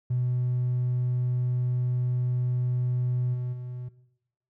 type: tone with level steps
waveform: triangle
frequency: 124.3 Hz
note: B2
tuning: 12 cents sharp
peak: -20 / -25 / -31 dBFS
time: 0.1-3.89 s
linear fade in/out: 10 ms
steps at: 3.33 / 3.52 s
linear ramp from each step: 20 ms
effects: noise-tail reverb RT60 0.8 s tail -18 dB re dry + tanh soft clip ceiling -20 dBFS